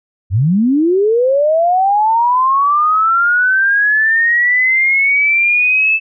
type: linear sweep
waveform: sine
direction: up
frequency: 82.5 to 2637 Hz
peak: -9 dBFS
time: 0.3-6 s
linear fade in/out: 50 ms
effects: none